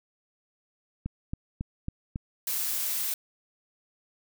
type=click train; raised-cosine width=5 ms; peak=-19 dBFS; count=5; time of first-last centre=1.06-2.159 s; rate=3.64 Hz
type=noise; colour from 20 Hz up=blue; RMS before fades=-30 dBFS; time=2.47-3.14 s; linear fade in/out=2 ms
effects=none